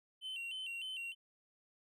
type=tone with vibrato; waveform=triangle; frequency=2900 Hz; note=F#7; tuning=35 cents flat; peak=-39 dBFS; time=0.21-1.15 s; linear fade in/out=50 ms; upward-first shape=square; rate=3.3 Hz; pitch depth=93 cents each way; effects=none